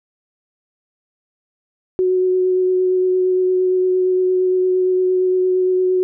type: tone with vibrato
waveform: sine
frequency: 369 Hz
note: F#4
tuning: 5 cents flat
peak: -13 dBFS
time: 1.99-6.03 s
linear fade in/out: 0 ms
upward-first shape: sine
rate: 8.7 Hz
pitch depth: 11 cents each way
effects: none